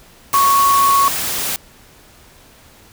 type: tone in noise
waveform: sine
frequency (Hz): 1108.7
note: C#6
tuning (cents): 0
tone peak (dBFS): -10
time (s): 0.34-1.08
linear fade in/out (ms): 0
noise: white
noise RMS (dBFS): -21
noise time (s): 0.33-1.56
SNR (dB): +8
effects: pink hiss -46 dBFS RMS until 2.92 s